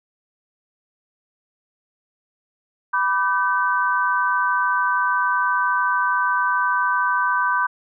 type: chord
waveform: sine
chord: G major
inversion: first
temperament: equal with one note detuned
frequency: 987.8 / 1174.7 / 1533.9 Hz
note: B5 / D6 / G6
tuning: 0 / 0 / -38 cents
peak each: -21 / -23 / -21 dBFS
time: 2.93-7.67 s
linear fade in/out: 10 ms
effects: none